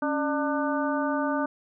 harmonic tone with a mistuned harmonic, 298.8 Hz, D4, 30 cents sharp, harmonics 1 / 2 / 3 / 4 / 5, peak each -27 / -30 / -32 / -33 / -34 dBFS, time 0.02-1.46 s, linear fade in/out 5 ms, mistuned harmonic 1, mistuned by -120 cents, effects none

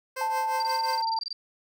15% pulse tone with tremolo, 521 Hz, C5, 7 cents flat, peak -23 dBFS, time 0.16-1.02 s, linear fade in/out 10 ms, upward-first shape triangle, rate 5.7 Hz, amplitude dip 85%
sine tone with pitch glide, 882 to 900.5 Hz, A5 to A5, +4 to +40 cents, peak -25 dBFS, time 0.21-1.19 s, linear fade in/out 2 ms, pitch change +36 cents, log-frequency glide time 0.51-0.71 s
sine tone bursts, 4699 Hz, D8, in tune, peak -30 dBFS, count 16, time 0.6-1.329 s, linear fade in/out 2 ms, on 24 ms, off 23 ms
effects none

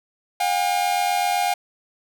45% pulse tone pair together, 717 / 804.8 Hz, F5 / G5, +45 / +45 cents, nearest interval major second, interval 200 cents, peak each -22 dBFS, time 0.4-1.54 s, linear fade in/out 5 ms, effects none

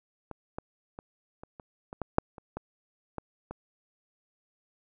clicks, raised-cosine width 1 ms, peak -25 / -21 / -27 / -29 / -30 / -26 / -18 / -6 / -30 / -21 / -20 / -24 dBFS, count 12, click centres 0.313 / 0.585 / 0.989 / 1.435 / 1.598 / 1.929 / 2.017 / 2.184 / 2.382 / 2.57 / 3.183 / 3.51 s, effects none

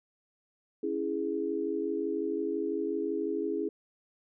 sine chord, C# minor, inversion none, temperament equal, 277.2 / 329.6 / 415.3 Hz, C#4 / E4 / G#4, 0 / 0 / 0 cents, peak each -36 / -33 / -32 dBFS, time 0.83-3.69 s, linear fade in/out 5 ms, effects none

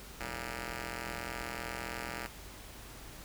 5% pulse ring-modulated tone, 123.3 Hz, B2, 2 cents flat, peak -24 dBFS, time 0.2-2.27 s, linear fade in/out 5 ms, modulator 1070 Hz, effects added 50 Hz sine -54 dBFS peak until 3.24 s + pink hiss -50 dBFS RMS until 3.24 s

